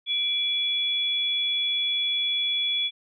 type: tone pair together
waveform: sine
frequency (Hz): 2349 / 3392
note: D7 / G#7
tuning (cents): 0 / +36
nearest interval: tritone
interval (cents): 636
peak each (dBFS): -32 / -23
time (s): 0.06-2.91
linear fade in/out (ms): 50
effects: none